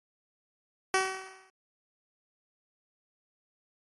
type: tone with exponential decay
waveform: 10% pulse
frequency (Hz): 379.7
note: F#4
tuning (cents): +45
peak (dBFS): -14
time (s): 0.94-1.5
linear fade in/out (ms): 1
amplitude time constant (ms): 120
effects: AAC 32 kbps